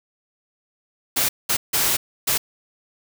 white noise bursts at uneven times, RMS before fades -20 dBFS, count 4, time 1.16-1.29 / 1.49-1.57 / 1.73-1.97 / 2.27-2.38 s, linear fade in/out 10 ms, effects none

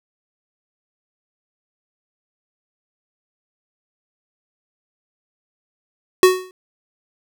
square tone with exponential decay, 370 Hz, F#4, in tune, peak -5 dBFS, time 6.23-6.51 s, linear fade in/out 1 ms, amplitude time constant 60 ms, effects none

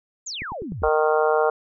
sine exponential sweep, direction down, 7530 to 44.9 Hz, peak -29 dBFS, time 0.26-0.89 s, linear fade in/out 10 ms
click train, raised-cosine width 3 ms, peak -23 dBFS, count 5, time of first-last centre 0.42-0.821 s, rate 9.97 Hz
harmonic tone, 154.4 Hz, D#3, 13 cents flat, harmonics 3 / 4 / 5 / 6 / 7 / 8 / 9, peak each -20 / -23 / -24 / -30 / -28 / -31 / -28 dBFS, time 0.83-1.5 s, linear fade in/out 5 ms
effects none

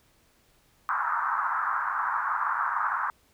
pink band-pass noise, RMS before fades -28 dBFS, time 0.89-3.1 s, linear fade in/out 0 ms, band 940 to 1500 Hz, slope 48 dB/octave, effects pink hiss -64 dBFS RMS until 3.33 s

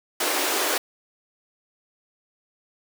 pink high-pass noise, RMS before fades -24 dBFS, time 0.2-0.78 s, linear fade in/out 5 ms, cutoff 300 Hz, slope 48 dB/octave, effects none

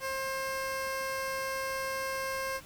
15% pulse tone, 532 Hz, C5, 29 cents sharp, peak -26 dBFS, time 0-2.61 s, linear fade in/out 50 ms, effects pink hiss -52 dBFS RMS until 2.65 s

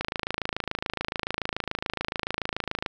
click train, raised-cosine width 0.3 ms, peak -11 dBFS, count 78, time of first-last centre 0.01-2.862 s, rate 27 Hz, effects none

